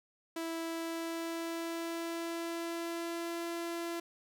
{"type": "tone with pitch glide", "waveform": "sawtooth", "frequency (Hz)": [329.6, 338.7], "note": ["E4", "E4"], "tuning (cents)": [0, 47], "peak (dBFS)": -32, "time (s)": [0.36, 4], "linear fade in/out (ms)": 5, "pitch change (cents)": 47, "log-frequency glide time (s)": [0.58, 3.47], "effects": []}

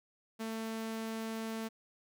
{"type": "tone", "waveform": "sawtooth", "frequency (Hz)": 223.2, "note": "A3", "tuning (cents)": 25, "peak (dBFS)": -33, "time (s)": [0.39, 1.69], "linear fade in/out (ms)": 20, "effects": []}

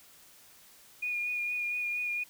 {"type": "tone with vibrato", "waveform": "sine", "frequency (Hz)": 2442, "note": "D#7", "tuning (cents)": -33, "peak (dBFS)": -30, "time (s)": [1.02, 2.24], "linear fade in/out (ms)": 10, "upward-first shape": "sine", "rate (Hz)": 4.3, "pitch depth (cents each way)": 20, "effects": ["white hiss -57 dBFS RMS until 2.29 s"]}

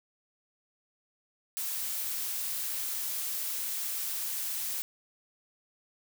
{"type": "noise", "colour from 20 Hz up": "blue", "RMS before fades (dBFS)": -34, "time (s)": [1.57, 4.82], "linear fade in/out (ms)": 0, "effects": []}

